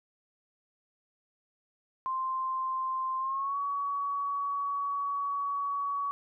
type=tone with pitch glide; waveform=sine; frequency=1046.5 to 1128.1 Hz; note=C6 to C#6; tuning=0 to +30 cents; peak=-29 dBFS; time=2.06-6.11 s; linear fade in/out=0 ms; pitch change=+130 cents; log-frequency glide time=3.18-3.58 s; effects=none